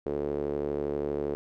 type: tone with band-pass filter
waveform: sawtooth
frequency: 72.5 Hz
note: D2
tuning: 22 cents flat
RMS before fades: -31 dBFS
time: 0.06-1.35 s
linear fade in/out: 0 ms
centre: 420 Hz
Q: 4.2
effects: none

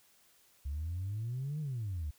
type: exponential two-way sweep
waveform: sine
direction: up then down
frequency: 67.6 to 156.6 to 70.2 Hz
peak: -33 dBFS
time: 0.65-2.11 s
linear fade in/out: 10 ms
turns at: 1.6 s
effects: tanh soft clip ceiling -31 dBFS + white hiss -66 dBFS RMS until 2.18 s

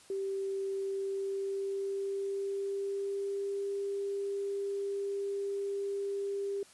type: tone with pitch glide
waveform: sine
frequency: 390 to 398.4 Hz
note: G4 to G4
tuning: -9 to +28 cents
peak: -32 dBFS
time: 0.1-6.63 s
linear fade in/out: 2 ms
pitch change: +37 cents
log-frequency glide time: 0.71-3.67 s
effects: white hiss -58 dBFS RMS until 6.73 s + resampled to 24000 Hz

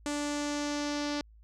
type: tone with low-pass filter sweep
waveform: sawtooth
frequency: 292.2 Hz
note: D4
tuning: 9 cents flat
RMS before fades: -33 dBFS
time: 0.06-1.21 s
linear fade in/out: 0 ms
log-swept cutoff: 7900 to 5100 Hz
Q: 2.5
effects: added 54 Hz sine -53 dBFS peak until 1.43 s

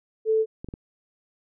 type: tone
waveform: sine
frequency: 440 Hz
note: A4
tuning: in tune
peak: -18 dBFS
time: 0.25-0.46 s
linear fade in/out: 50 ms
type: clicks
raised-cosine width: 3 ms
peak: -23 dBFS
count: 3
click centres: 0.645 / 0.687 / 0.739 s
effects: none

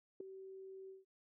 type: tone with ADSR envelope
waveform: sine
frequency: 382.8 Hz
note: G4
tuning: 41 cents flat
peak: -37 dBFS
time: 0.2-1.05 s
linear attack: 6 ms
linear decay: 3 ms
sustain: -12 dB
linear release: 160 ms
effects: none

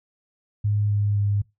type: tone with pitch steps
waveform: sine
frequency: 103.83 / 102.82 / 101.81 Hz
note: G#2 / G#2 / G#2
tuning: 0 / -17 / -34 cents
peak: -19 dBFS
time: 0.64-1.42 s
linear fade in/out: 10 ms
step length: 260 ms
effects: noise-tail reverb RT60 0.2 s tail -21 dB re dry

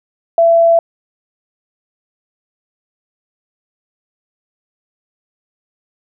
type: tone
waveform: sine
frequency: 670 Hz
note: E5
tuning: 28 cents sharp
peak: -6 dBFS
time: 0.38-0.79 s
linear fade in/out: 2 ms
effects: none

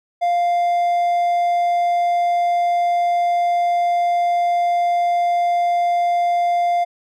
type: tone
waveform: triangle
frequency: 698.5 Hz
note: F5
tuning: in tune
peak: -13 dBFS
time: 0.21-6.85 s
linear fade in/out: 20 ms
effects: none

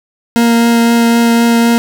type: tone with vibrato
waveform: 40% pulse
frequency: 233.1 Hz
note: A#3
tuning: in tune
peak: -6 dBFS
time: 0.36-1.78 s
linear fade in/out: 0 ms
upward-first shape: triangle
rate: 3.9 Hz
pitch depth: 10 cents each way
effects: none

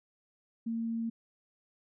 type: tone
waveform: sine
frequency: 228.5 Hz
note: A#3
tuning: 34 cents flat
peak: -31 dBFS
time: 0.66-1.1 s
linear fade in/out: 10 ms
effects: none

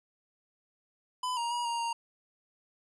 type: tone with pitch steps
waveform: square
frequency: 1004 / 940 / 959 / 937 / 931 Hz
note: B5 / A#5 / A#5 / A#5 / A#5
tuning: +28 / +14 / +49 / +9 / -2 cents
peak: -31 dBFS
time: 1.23-1.93 s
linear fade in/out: 5 ms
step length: 140 ms
effects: resampled to 24000 Hz

